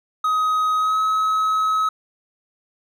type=tone with pitch glide; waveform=triangle; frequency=1260 to 1281.3 Hz; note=D#6 to E6; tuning=+21 to -50 cents; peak=-15 dBFS; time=0.24-1.89 s; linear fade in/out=5 ms; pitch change=+29 cents; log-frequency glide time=0.77-0.99 s; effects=none